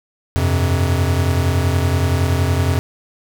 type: chord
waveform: square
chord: F suspended second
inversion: none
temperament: equal with one note detuned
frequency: 87.31 / 98 / 131.49 Hz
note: F2 / G2 / C3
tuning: 0 / 0 / +9 cents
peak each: -17 / -23 / -21 dBFS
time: 0.36-2.79 s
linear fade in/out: 0 ms
effects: none